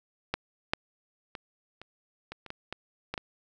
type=clicks; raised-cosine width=0.3 ms; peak=-12 / -9 / -22 / -28 / -23 / -28 / -21 / -19 / -17 / -18 dBFS; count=10; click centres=0.34 / 0.735 / 1.352 / 1.816 / 2.32 / 2.463 / 2.504 / 2.726 / 3.14 / 3.178 s; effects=none